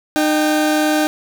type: tone pair together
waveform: 30% pulse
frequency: 305.1 / 784 Hz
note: D#4 / G5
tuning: -34 / 0 cents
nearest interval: octave + major third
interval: 1634 cents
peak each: -12 / -18 dBFS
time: 0.16-1.07 s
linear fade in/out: 0 ms
effects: 8-bit